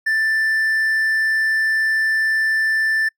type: tone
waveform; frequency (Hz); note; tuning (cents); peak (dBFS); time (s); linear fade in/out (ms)
triangle; 1769; A6; +9; -14; 0.06-3.09; 10
effects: noise-tail reverb RT60 0.1 s tail -26 dB re dry